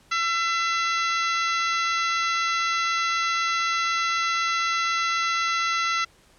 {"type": "harmonic tone with a mistuned harmonic", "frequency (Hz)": 673, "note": "E5", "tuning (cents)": 36, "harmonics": [2, 3, 4, 5, 6, 7, 8, 9], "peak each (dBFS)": [-24, -28, -32, -35, -34, -39, -42, -37], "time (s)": [0.11, 6.05], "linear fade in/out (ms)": 10, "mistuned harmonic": 9, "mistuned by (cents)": 39, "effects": ["pink hiss -57 dBFS RMS until 6.38 s", "low-pass 10000 Hz 12 dB/octave"]}